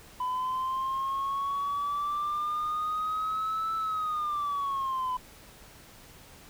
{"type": "linear two-way sweep", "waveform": "sine", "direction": "up then down", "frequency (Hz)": [1000, 1318.5, 1000], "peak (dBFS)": -26, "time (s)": [0.2, 5.17], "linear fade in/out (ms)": 5, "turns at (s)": 3.75, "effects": ["tanh soft clip ceiling -26 dBFS", "pink hiss -52 dBFS RMS until 6.49 s"]}